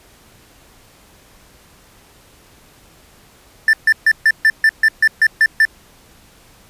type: tone bursts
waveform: triangle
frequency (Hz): 1773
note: A6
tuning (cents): +13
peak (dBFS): -6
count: 11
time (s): 3.68-5.652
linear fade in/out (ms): 2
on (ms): 52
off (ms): 140
effects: pink hiss -48 dBFS RMS until 6.69 s + resampled to 32000 Hz